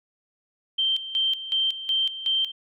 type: tone with tremolo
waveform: sine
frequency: 3136 Hz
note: G7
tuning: in tune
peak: -20 dBFS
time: 0.78-2.52 s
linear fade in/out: 10 ms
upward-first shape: square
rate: 2.7 Hz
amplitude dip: 75%
effects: none